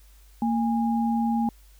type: tone pair together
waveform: sine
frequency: 230.1 / 820 Hz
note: A#3 / G#5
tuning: -22 / -22 cents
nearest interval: octave + minor seventh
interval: 2200 cents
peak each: -22 / -28 dBFS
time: 0.42-1.49 s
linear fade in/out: 2 ms
effects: added 50 Hz sine -50 dBFS peak until 1.79 s + white hiss -60 dBFS RMS until 1.79 s